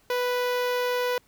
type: tone with notch filter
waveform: sawtooth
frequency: 493.9 Hz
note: B4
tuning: in tune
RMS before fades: -26 dBFS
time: 0.1-1.18 s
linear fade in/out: 2 ms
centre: 8100 Hz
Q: 0.95
effects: pink hiss -62 dBFS RMS until 1.27 s